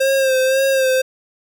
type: tone with vibrato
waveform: square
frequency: 530 Hz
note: C5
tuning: 22 cents sharp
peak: -14 dBFS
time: 0-1.02 s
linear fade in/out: 10 ms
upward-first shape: sine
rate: 1.9 Hz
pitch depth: 39 cents each way
effects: none